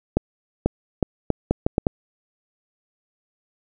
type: accelerating click train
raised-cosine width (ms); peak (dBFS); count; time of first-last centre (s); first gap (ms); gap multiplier
2; -4; 8; 0.17-1.868; 490; 0.75
effects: none